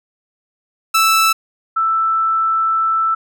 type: tone pair in turn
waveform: sawtooth / sine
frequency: 1318.5 / 1323.8 Hz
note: E6 / E6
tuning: 0 / +7 cents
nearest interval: unison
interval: 7 cents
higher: second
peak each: -7 / -13 dBFS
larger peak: first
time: 0.94-1.33 / 1.76-3.15 s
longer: second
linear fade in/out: 10 ms
effects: none